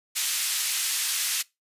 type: band-pass noise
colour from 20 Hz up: white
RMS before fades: -27 dBFS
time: 0.15-1.43 s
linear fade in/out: 20 ms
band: 2100 to 11000 Hz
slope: 12 dB/octave
effects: noise-tail reverb RT60 0.2 s tail -22 dB re dry + resampled to 32000 Hz